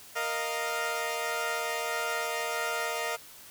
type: chord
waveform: 15% pulse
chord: Bb suspended fourth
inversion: none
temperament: equal with one note detuned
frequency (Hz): 466.2 / 620.1 / 698.5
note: Bb4 / Eb5 / F5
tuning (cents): 0 / -6 / 0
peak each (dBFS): -28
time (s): 0.15-3.17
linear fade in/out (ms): 20
effects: white hiss -50 dBFS RMS until 3.5 s